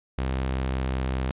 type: tone with pitch glide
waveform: sawtooth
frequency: 65.41 to 64.96 Hz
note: C2 to C2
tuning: 0 to -12 cents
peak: -21 dBFS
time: 0.18-1.31 s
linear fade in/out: 0 ms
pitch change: -12 cents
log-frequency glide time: 0.57-0.97 s
effects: resampled to 8000 Hz